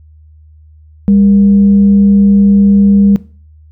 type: tone with frequency modulation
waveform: sine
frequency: 200.5 Hz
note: G3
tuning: 39 cents sharp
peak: -4 dBFS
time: 1.08-3.16 s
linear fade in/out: 0 ms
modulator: 267 Hz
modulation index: 0.2
effects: noise-tail reverb RT60 0.4 s tail -19 dB re dry + added 77 Hz sine -37 dBFS peak until 3.71 s